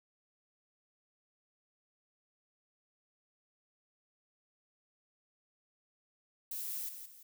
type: noise with echo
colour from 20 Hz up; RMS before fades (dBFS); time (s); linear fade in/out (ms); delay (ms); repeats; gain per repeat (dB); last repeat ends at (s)
violet; -40; 6.51-6.89; 5; 170; 2; -8; 7.23
effects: none